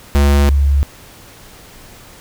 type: tone pair in turn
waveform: square / sine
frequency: 70.9 / 70.17 Hz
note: C#2 / C#2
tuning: +40 / +22 cents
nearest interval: unison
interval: 18 cents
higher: first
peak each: -9 dBFS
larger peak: neither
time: 0.15-0.49 / 0.49-0.83 s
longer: neither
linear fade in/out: 0 ms
effects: pink hiss -40 dBFS RMS until 2.2 s